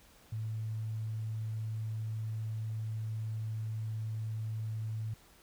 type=tone; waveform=sine; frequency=110 Hz; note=A2; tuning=in tune; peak=-34 dBFS; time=0.32-5.14 s; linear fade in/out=5 ms; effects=pink hiss -61 dBFS RMS until 5.42 s